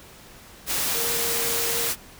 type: tone in noise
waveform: sine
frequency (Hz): 466.2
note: A#4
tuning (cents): 0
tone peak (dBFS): -32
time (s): 0.92-1.91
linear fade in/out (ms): 50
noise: white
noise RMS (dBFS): -25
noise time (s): 0.66-1.96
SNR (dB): -10
effects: pink hiss -47 dBFS RMS until 2.19 s